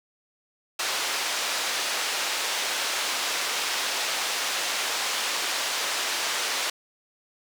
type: band-pass noise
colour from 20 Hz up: white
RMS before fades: -28 dBFS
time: 0.79-6.7 s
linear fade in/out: 5 ms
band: 500 to 5300 Hz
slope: 12 dB/octave
effects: none